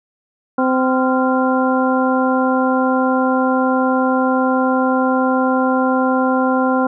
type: harmonic tone with a mistuned harmonic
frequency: 258.7 Hz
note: C4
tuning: 19 cents flat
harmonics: 1 / 2 / 3 / 4 / 5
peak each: -16 / -19 / -21 / -22 / -23 dBFS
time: 0.58-6.87 s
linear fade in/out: 5 ms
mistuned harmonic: 5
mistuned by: +120 cents
effects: none